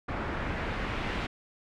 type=noise with low-pass filter sweep; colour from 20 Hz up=pink; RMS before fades=-33 dBFS; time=0.08-1.27 s; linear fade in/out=10 ms; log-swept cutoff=1600 to 2700 Hz; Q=1.2; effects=none